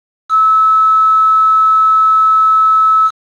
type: tone with quantisation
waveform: sine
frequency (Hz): 1300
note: E6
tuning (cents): -24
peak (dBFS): -6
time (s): 0.29-3.11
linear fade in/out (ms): 50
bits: 4
effects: low-pass 4000 Hz 12 dB/octave + AAC 64 kbps